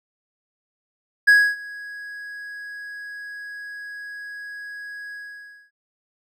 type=tone with ADSR envelope; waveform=triangle; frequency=1661.2 Hz; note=G#6; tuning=in tune; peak=-7 dBFS; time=1.27-5.71 s; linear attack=15 ms; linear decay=270 ms; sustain=-24 dB; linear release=580 ms; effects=none